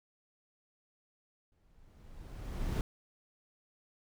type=noise with exponential growth; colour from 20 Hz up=brown; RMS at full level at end=-30 dBFS; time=1.52-2.81 s; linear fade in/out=1 ms; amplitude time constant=280 ms; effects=none